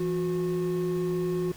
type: tone pair together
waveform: triangle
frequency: 168.5 / 362.7 Hz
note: E3 / F#4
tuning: +38 / -34 cents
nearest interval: octave + minor second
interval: 1328 cents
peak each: -28 / -25 dBFS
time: 0-1.52 s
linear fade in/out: 5 ms
effects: pink hiss -48 dBFS RMS until 1.56 s

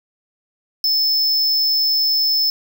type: tone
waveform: square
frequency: 5250 Hz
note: E8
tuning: 8 cents flat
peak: -15 dBFS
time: 0.84-2.5 s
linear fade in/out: 2 ms
effects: none

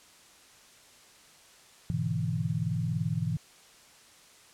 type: chord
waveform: sine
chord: E dominant seventh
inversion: first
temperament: equal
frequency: 103.83 / 123.47 / 146.83 / 164.81 Hz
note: G#2 / B2 / D3 / E3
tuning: 0 / 0 / 0 / 0 cents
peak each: -34 / -33 / -35 / -31 dBFS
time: 1.9-3.37 s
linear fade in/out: 0 ms
effects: white hiss -56 dBFS RMS until 4.53 s + low-pass 9000 Hz 12 dB/octave

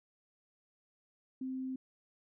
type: tone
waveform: sine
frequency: 260.6 Hz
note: C4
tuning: 7 cents flat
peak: -36 dBFS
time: 1.41-1.76 s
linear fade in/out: 5 ms
effects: none

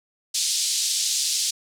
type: band-pass noise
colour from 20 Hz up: pink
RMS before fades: -24 dBFS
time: 0.34-1.51 s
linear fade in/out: 10 ms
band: 3900 to 9000 Hz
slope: 24 dB/octave
effects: none

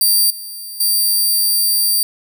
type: tone with level steps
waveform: 5% pulse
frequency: 4699 Hz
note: D8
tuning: in tune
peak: -4 / -21 / -6 dBFS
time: 0.01-2.03 s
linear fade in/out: 2 ms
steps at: 0.3 / 0.8 s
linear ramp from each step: 5 ms
effects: none

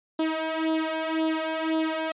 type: tone with flanger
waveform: sawtooth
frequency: 319 Hz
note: D#4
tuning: 43 cents sharp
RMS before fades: -27 dBFS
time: 0.19-2.12 s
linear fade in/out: 5 ms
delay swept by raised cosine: 0.22 to 1.92 ms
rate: 1.9 Hz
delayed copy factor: +0.75
effects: resampled to 8000 Hz

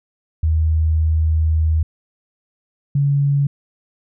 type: tone pair in turn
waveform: sine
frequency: 79.3 / 141.3 Hz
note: D#2 / C#3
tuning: +33 / +34 cents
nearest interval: minor seventh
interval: 1001 cents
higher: second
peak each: -13 dBFS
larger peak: neither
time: 0.43-1.83 / 2.95-3.47 s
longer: first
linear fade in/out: 5 ms
effects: none

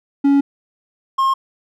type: tone pair in turn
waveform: triangle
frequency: 280 / 1071 Hz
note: C#4 / C6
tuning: +18 / +40 cents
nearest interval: octave + major seventh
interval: 2322 cents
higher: second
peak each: -8 / -11 dBFS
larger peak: first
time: 0.24-0.41 / 1.18-1.34 s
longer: first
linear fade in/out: 10 ms
effects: none

